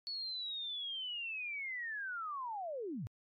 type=linear sweep; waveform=sine; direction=down; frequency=4439 to 89.8 Hz; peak=-38 dBFS; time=0.07-3.07 s; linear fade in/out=0 ms; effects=MP3 64 kbps